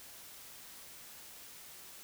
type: silence
effects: white hiss -52 dBFS RMS until 2.03 s